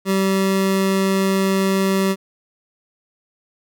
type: tone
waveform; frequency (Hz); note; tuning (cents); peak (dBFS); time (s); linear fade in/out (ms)
25% pulse; 192.8; G3; -28; -12; 0.05-2.16; 50
effects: none